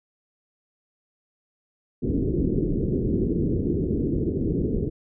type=low-pass noise; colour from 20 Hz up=white; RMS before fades=-24 dBFS; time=2.02-4.9 s; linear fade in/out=20 ms; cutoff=410 Hz; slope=48 dB/octave; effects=none